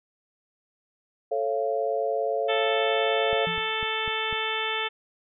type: chord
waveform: sine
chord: A augmented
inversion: none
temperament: just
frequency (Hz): 440 / 550 / 687.5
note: A4 / C#5 / E#5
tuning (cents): 0 / -14 / -27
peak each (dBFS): -28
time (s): 1.31-3.46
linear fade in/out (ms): 10
type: harmonic tone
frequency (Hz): 440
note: A4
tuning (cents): 0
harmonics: 1 / 2 / 3 / 4 / 5 / 6 / 7 / 8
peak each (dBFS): -34 / -34 / -34 / -34 / -34 / -34 / -34 / -34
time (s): 2.48-4.89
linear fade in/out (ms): 20
type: click train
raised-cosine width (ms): 5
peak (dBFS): -27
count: 5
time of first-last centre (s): 3.33-4.328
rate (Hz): 4.01
type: tone with exponential decay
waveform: sine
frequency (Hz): 170.9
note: F3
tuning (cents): -37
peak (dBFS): -29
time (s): 3.47-3.77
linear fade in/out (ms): 0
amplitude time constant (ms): 64
effects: none